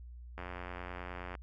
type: click train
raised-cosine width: 0.5 ms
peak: -27 dBFS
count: 88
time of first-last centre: 0.38-1.352 s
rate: 89.5 Hz
effects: added 60 Hz sine -46 dBFS peak until 1.42 s